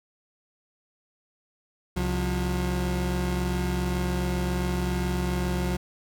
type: tone pair together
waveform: 30% pulse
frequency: 67.33 / 179.3 Hz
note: C#2 / F3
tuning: -50 / +46 cents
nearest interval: octave + perfect fourth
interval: 1696 cents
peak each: -25 dBFS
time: 1.96-5.77 s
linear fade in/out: 10 ms
effects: none